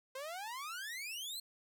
sawtooth exponential sweep, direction up, 512 to 4268 Hz, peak -38 dBFS, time 0.15-1.4 s, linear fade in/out 5 ms, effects none

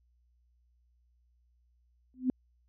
sine tone with exponential growth, 255.3 Hz, C4, 42 cents flat, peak -21 dBFS, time 2.14-2.3 s, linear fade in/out 1 ms, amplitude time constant 34 ms, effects added 60 Hz sine -66 dBFS peak until 2.68 s

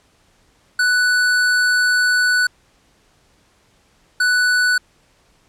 square tone pair in turn, 1485 / 1485 Hz, F#6 / F#6, +6 / +6 cents, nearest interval unison, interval 0 cents, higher neither, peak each -14 dBFS, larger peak neither, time 0.79-2.47 / 4.2-4.78 s, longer first, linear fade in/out 5 ms, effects pink hiss -57 dBFS RMS until 5.48 s + low-pass 9000 Hz 12 dB/octave

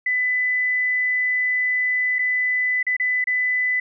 sine tone with dropouts, 2000 Hz, B6, 21 cents sharp, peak -18 dBFS, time 0.06-3.8 s, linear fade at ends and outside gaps 5 ms, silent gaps 2.186-2.19 / 2.829-2.866 / 2.967-2.998 / 3.242-3.271 s, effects none

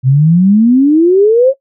sine exponential sweep, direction up, 125.6 to 554.4 Hz, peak -4 dBFS, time 0.03-1.54 s, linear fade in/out 50 ms, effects noise-tail reverb RT60 0.1 s tail -20 dB re dry

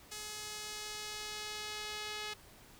sawtooth tone with band-pass filter sweep, 423.2 Hz, G#4, 33 cents sharp, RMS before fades -43 dBFS, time 0.11-2.34 s, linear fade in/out 10 ms, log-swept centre 7100 to 3600 Hz, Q 0.95, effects pink hiss -58 dBFS RMS until 2.79 s

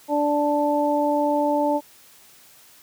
harmonic tone, 293.1 Hz, D4, 3 cents flat, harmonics 1 / 2 / 3, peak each -23 / -22 / -23 dBFS, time 0.08-1.81 s, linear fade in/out 50 ms, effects white hiss -51 dBFS RMS until 2.82 s + high-pass 60 Hz 12 dB/octave

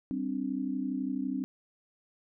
sine chord, G suspended fourth, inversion none, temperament equal, 196 / 261.6 / 293.7 Hz, G3 / C4 / D4, 0 / 0 / 0 cents, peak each -37 / -32 / -36 dBFS, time 0.11-1.44 s, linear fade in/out 0 ms, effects none

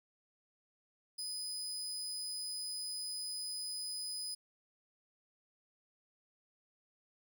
30% pulse tone, 4995 Hz, D#8, 6 cents sharp, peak -36 dBFS, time 1.18-4.35 s, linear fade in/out 10 ms, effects none

